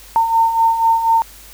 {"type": "beating tone pair", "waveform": "sine", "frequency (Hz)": [906, 910.1], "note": ["A#5", "A#5"], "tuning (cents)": [-50, -42], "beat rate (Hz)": 4.1, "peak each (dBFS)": [-19, -12], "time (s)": [0.16, 1.22], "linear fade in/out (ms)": 0, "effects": ["added 50 Hz sine -43 dBFS peak until 1.53 s", "white hiss -41 dBFS RMS until 1.53 s"]}